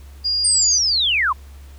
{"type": "tone", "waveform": "sine", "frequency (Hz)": 4836, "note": "D8", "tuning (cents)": 50, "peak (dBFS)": -17, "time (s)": [0.24, 0.79], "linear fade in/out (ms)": 20}
{"type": "linear sweep", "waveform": "sine", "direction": "down", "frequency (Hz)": [8950, 946], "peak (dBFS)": -15, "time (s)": [0.44, 1.33], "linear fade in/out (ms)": 10}
{"effects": ["added 69 Hz sine -37 dBFS peak until 1.78 s", "pink hiss -51 dBFS RMS until 1.78 s"]}